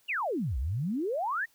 sine exponential two-way sweep, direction down then up, 2995 to 57.1 to 1931 Hz, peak -28 dBFS, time 0.08-1.46 s, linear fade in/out 20 ms, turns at 0.58 s, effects white hiss -66 dBFS RMS until 1.54 s

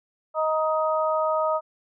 harmonic tone, 313.5 Hz, D#4, 13 cents sharp, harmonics 2 / 3 / 4, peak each -23 / -28 / -26 dBFS, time 0.34-1.61 s, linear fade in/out 50 ms, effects none

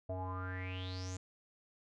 square tone with low-pass filter sweep, 92.5 Hz, F#2, in tune, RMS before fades -41 dBFS, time 0.09-1.17 s, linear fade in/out 5 ms, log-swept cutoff 630 to 7300 Hz, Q 8.9, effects none

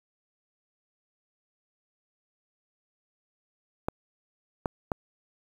clicks, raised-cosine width 1 ms, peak -13 dBFS, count 3, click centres 3.885 / 4.658 / 4.918 s, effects 7-bit

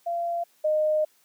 sine tone pair in turn, 686 / 614.9 Hz, F5 / D#5, -31 / -21 cents, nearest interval major second, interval 190 cents, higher first, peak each -25 / -20 dBFS, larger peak second, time 0.06-0.44 / 0.64-1.05 s, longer second, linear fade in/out 10 ms, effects white hiss -63 dBFS RMS until 1.24 s + high-pass 200 Hz 12 dB/octave

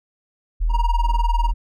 sine tone, 40.52 Hz, E1, 29 cents flat, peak -16 dBFS, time 0.6-1.54 s, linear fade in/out 20 ms
triangle tone with tremolo, 943 Hz, A#5, 20 cents sharp, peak -16 dBFS, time 0.69-1.52 s, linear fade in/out 50 ms, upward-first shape sine, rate 20 Hz, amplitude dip 100%
effects none

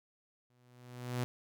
sawtooth tone with exponential growth, 123.47 Hz, B2, in tune, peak -27 dBFS, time 0.5-1.24 s, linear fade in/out 0 ms, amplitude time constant 160 ms, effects none

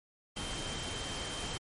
sine tone in noise, 3136 Hz, G7, in tune, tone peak -43 dBFS, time 0.36-1.58 s, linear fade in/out 10 ms, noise pink, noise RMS -39 dBFS, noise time 0.36-1.58 s, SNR -7 dB, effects MP3 48 kbps

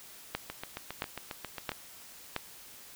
two click trains, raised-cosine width 0.3 ms, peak -15 / -21 dBFS, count 4 / 10, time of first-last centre 0.35-2.363 / 0.5-1.718 s, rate 1.49 / 7.39 Hz, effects white hiss -51 dBFS RMS until 2.95 s

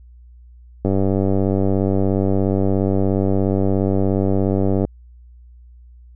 click train, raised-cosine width 2 ms, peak -6 dBFS, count 389, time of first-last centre 0.85-4.85 s, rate 97 Hz, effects added 60 Hz sine -41 dBFS peak until 6.15 s

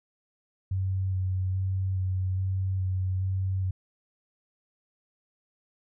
sine tone with vibrato, 94.1 Hz, F#2, 30 cents sharp, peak -25 dBFS, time 0.71-3.71 s, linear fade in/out 5 ms, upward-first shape square, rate 1.2 Hz, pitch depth 14 cents each way, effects none

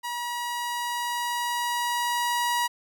sawtooth tone with level ramp, 961 Hz, B5, 48 cents flat, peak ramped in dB -26 to -19 dBFS, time 0.03-2.68 s, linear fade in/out 20 ms, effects none

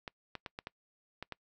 clicks, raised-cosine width 0.3 ms, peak -24 dBFS, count 7, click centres 0.078 / 0.353 / 0.462 / 0.589 / 0.671 / 1.226 / 1.323 s, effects noise-tail reverb RT60 0.1 s tail -25 dB re dry

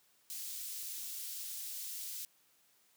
white high-pass noise, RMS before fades -43 dBFS, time 0.3-2.25 s, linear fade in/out 0 ms, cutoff 4200 Hz, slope 12 dB/octave, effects white hiss -70 dBFS RMS until 2.96 s + high-pass 100 Hz 12 dB/octave

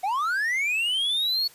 triangle linear sweep, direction up, 720 to 4435 Hz, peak -21 dBFS, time 0.03-1.48 s, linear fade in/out 10 ms, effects white hiss -52 dBFS RMS until 1.54 s + resampled to 32000 Hz

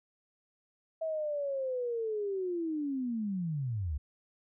sine linear sweep, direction down, 651 to 65.41 Hz, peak -31 dBFS, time 1.01-3.98 s, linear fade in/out 10 ms, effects none

